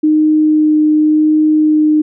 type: tone with vibrato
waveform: sine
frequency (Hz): 306.9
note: D#4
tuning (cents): -24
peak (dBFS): -7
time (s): 0.03-2.02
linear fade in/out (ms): 10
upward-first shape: sine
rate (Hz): 0.9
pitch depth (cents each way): 8
effects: none